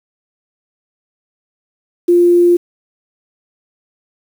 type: tone with quantisation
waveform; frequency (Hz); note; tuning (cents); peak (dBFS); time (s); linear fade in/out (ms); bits
sine; 349.3; F4; 0; -6; 2.08-2.57; 10; 6
effects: none